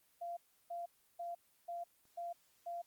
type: tone bursts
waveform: sine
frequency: 690 Hz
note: F5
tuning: 21 cents flat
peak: -40 dBFS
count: 6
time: 0.21-2.82 s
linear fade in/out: 10 ms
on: 160 ms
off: 330 ms
effects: white hiss -72 dBFS RMS until 2.86 s + Opus 24 kbps